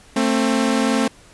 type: tone pair together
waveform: sawtooth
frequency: 223.1 / 265.3 Hz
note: A3 / C4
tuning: +24 / +24 cents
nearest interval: minor third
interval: 300 cents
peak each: -15 dBFS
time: 0.16-1.08 s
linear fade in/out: 5 ms
effects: pink hiss -48 dBFS RMS until 1.33 s + resampled to 24000 Hz